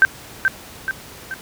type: tone with echo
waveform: sine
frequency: 1554 Hz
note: G6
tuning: 16 cents flat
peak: -6 dBFS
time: 0.02-0.05 s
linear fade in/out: 0 ms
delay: 430 ms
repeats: 3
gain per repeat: -6 dB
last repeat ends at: 1.34 s
effects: pink hiss -39 dBFS RMS until 1.41 s + high-pass 60 Hz 12 dB/octave